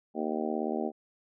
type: harmonic tone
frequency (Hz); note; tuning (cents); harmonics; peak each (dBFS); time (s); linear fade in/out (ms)
77.4; D#2; -9; 3 / 4 / 5 / 6 / 7 / 8 / 9 / 10; -34 / -36 / -35 / -39 / -42 / -38 / -42 / -39; 0.14-0.92; 50
effects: none